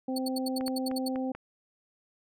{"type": "harmonic tone", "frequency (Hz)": 260, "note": "C4", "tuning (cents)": -11, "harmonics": [1, 2, 3], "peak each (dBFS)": [-30, -36, -40], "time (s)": [0.08, 1.32], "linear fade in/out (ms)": 5}
{"type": "tone bursts", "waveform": "sawtooth", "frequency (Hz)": 4435, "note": "C#8", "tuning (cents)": 0, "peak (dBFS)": -30, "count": 10, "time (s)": [0.16, 1.085], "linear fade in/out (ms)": 5, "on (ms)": 25, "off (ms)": 75}
{"type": "clicks", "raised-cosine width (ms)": 0.5, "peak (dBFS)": -26, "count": 5, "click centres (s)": [0.61, 0.68, 0.914, 1.159, 1.35]}
{"effects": []}